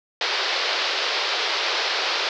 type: band-pass noise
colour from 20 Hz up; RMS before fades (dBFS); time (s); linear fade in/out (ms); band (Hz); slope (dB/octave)
white; -24; 0.21-2.29; 2; 360 to 5000; 48
effects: none